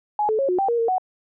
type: tone with pitch steps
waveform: sine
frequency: 839 / 434.8 / 547 / 362.4 / 783 / 471.1 / 459.5 / 743 Hz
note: G#5 / A4 / C#5 / F#4 / G5 / A#4 / A#4 / F#5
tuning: +17 / -21 / -23 / -36 / -2 / +18 / -25 / +7 cents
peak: -18 dBFS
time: 0.19-0.982 s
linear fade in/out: 2 ms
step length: 99 ms
effects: none